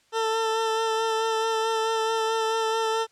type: tone with vibrato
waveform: 20% pulse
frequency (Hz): 446.3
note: A4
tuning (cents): +25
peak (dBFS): -18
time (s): 0.12-3.07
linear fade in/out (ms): 50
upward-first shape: sine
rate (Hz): 4.6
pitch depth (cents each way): 18
effects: white hiss -63 dBFS RMS until 3.11 s + low-pass 7000 Hz 12 dB/octave